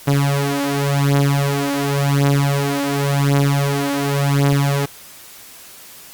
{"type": "beating tone pair", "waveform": "sawtooth", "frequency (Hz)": [140.3, 141.21], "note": ["C#3", "C#3"], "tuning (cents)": [21, 32], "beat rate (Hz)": 0.91, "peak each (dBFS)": -14, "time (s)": [0.07, 4.86], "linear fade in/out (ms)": 10, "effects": ["white hiss -40 dBFS RMS until 6.13 s", "Opus 48 kbps"]}